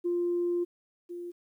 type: tone pair in turn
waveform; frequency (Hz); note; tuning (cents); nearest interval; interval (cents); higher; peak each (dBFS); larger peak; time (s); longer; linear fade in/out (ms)
sine; 349.2 / 349.2; F4 / F4; 0 / 0; unison; 0; neither; -25 / -36; first; 0.04-0.65 / 1.09-1.32; first; 20
effects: tanh soft clip ceiling -21 dBFS + 11-bit